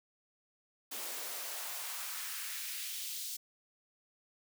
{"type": "noise with high-pass filter sweep", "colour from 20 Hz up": "white", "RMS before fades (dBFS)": -41, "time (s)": [0.91, 3.37], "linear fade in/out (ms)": 10, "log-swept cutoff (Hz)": [310, 4400], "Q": 1.3, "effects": []}